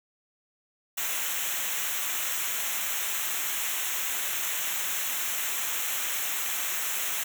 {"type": "noise with comb filter", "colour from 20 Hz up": "white", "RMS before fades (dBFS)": -30, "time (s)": [0.97, 7.24], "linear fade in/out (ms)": 10, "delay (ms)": 0.21, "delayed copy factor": -0.8, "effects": []}